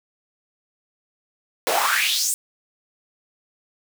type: noise with high-pass filter sweep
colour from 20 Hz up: pink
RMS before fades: -21 dBFS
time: 1.67-2.34 s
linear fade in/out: 0 ms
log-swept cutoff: 480 to 8800 Hz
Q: 4.4
effects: none